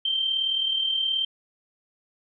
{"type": "tone with amplitude modulation", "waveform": "sine", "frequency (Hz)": 3136, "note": "G7", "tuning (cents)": 0, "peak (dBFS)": -20, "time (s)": [0.05, 1.25], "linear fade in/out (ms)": 5, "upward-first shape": "sine", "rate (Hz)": 38.8, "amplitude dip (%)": 50, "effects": []}